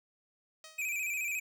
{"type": "tone with exponential decay", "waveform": "5% pulse", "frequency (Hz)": 630, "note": "D#5", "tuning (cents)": 21, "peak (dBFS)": -35, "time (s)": [0.64, 1.03], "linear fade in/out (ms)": 2, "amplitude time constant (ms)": 84}
{"type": "tone with vibrato", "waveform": "square", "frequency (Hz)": 2438, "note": "D#7", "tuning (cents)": -36, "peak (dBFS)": -33, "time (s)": [0.78, 1.4], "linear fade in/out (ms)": 10, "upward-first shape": "square", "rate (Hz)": 14, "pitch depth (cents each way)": 62}
{"effects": []}